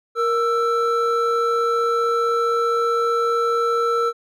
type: tone pair together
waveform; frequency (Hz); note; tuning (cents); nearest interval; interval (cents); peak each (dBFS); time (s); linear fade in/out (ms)
triangle; 467.8 / 1328.1; A#4 / E6; +6 / +13; octave + tritone; 1807; -18; 0.15-4.13; 50
effects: none